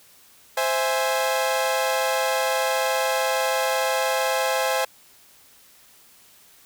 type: chord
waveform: sawtooth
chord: C augmented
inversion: none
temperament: equal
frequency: 523.3 / 659.3 / 830.6 Hz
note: C5 / E5 / G#5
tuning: 0 / 0 / 0 cents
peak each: -20 / -23 / -22 dBFS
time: 0.57-4.85 s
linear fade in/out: 5 ms
effects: white hiss -53 dBFS RMS until 6.65 s

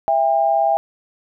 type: tone pair together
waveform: sine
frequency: 663 / 801.9 Hz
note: E5 / G5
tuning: +10 / +39 cents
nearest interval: minor third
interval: 329 cents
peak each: -17 / -16 dBFS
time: 0.08-0.77 s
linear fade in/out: 0 ms
effects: none

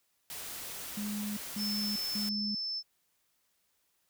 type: noise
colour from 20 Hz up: white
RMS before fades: -42 dBFS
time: 0.3-2.29 s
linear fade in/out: 0 ms
type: tone bursts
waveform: sine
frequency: 207.8 Hz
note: G#3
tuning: 1 cent sharp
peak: -34 dBFS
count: 3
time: 0.97-2.55 s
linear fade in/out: 5 ms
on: 400 ms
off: 190 ms
type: tone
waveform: sine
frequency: 5280 Hz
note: E8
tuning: 2 cents sharp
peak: -33 dBFS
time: 1.57-2.83 s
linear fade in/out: 50 ms
effects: white hiss -75 dBFS RMS until 4.09 s

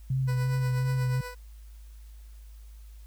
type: tone with vibrato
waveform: sine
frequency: 130 Hz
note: C3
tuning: 11 cents flat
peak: -24 dBFS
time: 0.1-1.21 s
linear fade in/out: 5 ms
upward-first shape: sine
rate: 2.8 Hz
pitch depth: 32 cents each way
type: tone with tremolo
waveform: 15% pulse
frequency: 494.9 Hz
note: B4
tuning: 4 cents sharp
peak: -29 dBFS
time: 0.27-1.35 s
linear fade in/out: 20 ms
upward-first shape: triangle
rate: 8.3 Hz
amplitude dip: 60%
effects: added 53 Hz sine -44 dBFS peak until 3.06 s + white hiss -63 dBFS RMS until 3.06 s

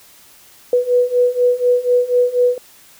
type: beating tone pair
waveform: sine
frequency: 490 / 494.1 Hz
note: B4 / B4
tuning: -14 / +1 cents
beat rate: 4.1 Hz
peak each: -16 / -14 dBFS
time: 0.73-2.58 s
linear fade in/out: 2 ms
effects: white hiss -46 dBFS RMS until 2.99 s

